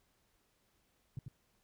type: tone with echo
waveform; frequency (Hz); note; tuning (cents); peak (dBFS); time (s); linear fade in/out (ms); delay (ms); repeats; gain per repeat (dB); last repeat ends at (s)
sine; 130.81; C3; 0; -37; 1.17-1.19; 2; 92; 1; -4; 1.282
effects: pink hiss -75 dBFS RMS until 1.63 s